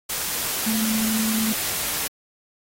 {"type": "tone in noise", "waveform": "sine", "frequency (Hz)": 220, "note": "A3", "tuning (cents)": 0, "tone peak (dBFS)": -22, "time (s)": [0.66, 1.53], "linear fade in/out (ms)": 10, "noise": "white", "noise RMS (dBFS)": -26, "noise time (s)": [0.09, 2.08], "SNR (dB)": 1, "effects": ["AAC 48 kbps"]}